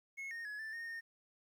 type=tone with pitch steps; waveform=triangle; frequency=2178 / 1846 / 1691 / 1766 / 1844 / 1833 Hz; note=C#7 / A#6 / G#6 / A6 / A#6 / A#6; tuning=-31 / -17 / +31 / +6 / -19 / -30 cents; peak=-40 dBFS; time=0.17-1.01 s; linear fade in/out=20 ms; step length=140 ms; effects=12-bit